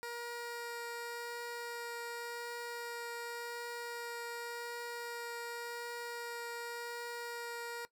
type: tone with vibrato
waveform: 15% pulse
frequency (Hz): 473.3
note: A#4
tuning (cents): +26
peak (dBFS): -34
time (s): 0.03-7.85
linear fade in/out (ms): 0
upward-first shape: triangle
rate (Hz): 0.89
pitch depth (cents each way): 8
effects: noise-tail reverb RT60 0.1 s tail -18 dB re dry